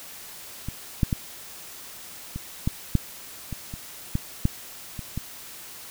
clicks, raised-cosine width 5 ms, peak -18 / -7 / -11 / -19 / -10 / -6 / -19 / -22 / -11 / -7 / -21 / -16 dBFS, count 12, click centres 0.686 / 1.032 / 1.128 / 2.36 / 2.675 / 2.953 / 3.527 / 3.739 / 4.154 / 4.454 / 4.992 / 5.176 s, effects white hiss -42 dBFS RMS until 5.9 s

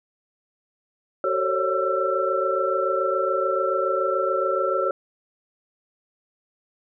sine tone cluster, 378.8 / 447.4 / 539 / 566 / 1339 Hz, F#4 / A4 / C#5 / C#5 / E6, +41 / +29 / -49 / +36 / +27 cents, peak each -27 / -30 / -25 / -28 / -25 dBFS, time 1.24-4.91 s, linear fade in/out 2 ms, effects none

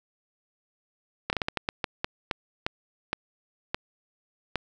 slowing click train, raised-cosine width 0.3 ms, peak -10 dBFS, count 14, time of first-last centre 1.3-4.557 s, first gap 29 ms, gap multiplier 1.32, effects none

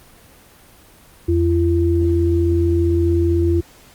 sine tone pair together, 84.39 / 340 Hz, E2 / F4, +41 / -46 cents, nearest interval 2 octaves, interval 2413 cents, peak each -16 dBFS, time 1.28-3.61 s, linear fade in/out 10 ms, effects pink hiss -47 dBFS RMS until 3.94 s + Opus 24 kbps

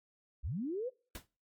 sine linear sweep, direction up, 43.54 to 530 Hz, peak -34 dBFS, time 0.43-0.9 s, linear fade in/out 20 ms
pink noise with exponential decay, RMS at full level -40 dBFS, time 1.15-1.27 s, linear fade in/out 2 ms, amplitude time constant 25 ms
effects noise-tail reverb RT60 0.4 s tail -25 dB re dry + MP3 96 kbps

